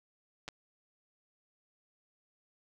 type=clicks; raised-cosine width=0.2 ms; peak=-24 dBFS; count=2; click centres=0.48 / 0.487 s; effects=none